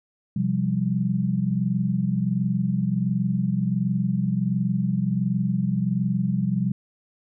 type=chord; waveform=sine; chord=C suspended fourth; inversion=none; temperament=equal with one note detuned; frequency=128.49 / 174.61 / 196 Hz; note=C3 / F3 / G3; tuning=-31 / 0 / 0 cents; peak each=-26 / -25 / -24 dBFS; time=0.36-6.72 s; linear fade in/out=5 ms; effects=none